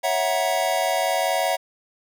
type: chord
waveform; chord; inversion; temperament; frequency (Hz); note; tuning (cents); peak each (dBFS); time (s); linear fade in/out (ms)
square; F# dominant seventh; second; equal with one note detuned; 554.4 / 659.3 / 740 / 951.4; C#5 / E5 / F#5 / A#5; 0 / 0 / 0 / +35; -28 / -25 / -25 / -30; 0.03-1.57; 20
effects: none